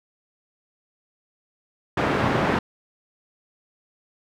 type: band-pass noise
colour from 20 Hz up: pink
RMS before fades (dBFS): -22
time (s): 1.97-2.59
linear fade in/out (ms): 5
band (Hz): 140 to 1700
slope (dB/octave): 12
effects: none